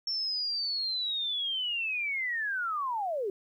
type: linear sweep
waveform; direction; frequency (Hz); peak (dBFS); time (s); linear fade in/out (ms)
sine; down; 5440 to 370; -29; 0.07-3.3; 2
effects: 11-bit